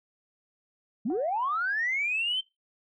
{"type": "linear sweep", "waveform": "sine", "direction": "up", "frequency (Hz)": [187.2, 3136], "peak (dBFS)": -25, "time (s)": [1.05, 2.41], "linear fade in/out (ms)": 10}
{"type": "tone with exponential decay", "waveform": "sine", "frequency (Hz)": 740, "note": "F#5", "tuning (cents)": 0, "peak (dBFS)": -35, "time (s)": [1.1, 2.39], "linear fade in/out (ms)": 1, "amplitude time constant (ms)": 280}
{"effects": ["noise-tail reverb RT60 0.2 s tail -21 dB re dry", "tanh soft clip ceiling -20 dBFS"]}